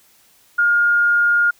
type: tone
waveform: sine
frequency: 1419 Hz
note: F6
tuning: 27 cents sharp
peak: -12 dBFS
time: 0.58-1.51 s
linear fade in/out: 10 ms
effects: white hiss -54 dBFS RMS until 1.59 s